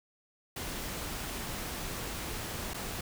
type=noise with dropouts; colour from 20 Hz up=pink; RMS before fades=-38 dBFS; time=0.56-3.01 s; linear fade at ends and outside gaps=5 ms; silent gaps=2.736-2.742 s; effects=none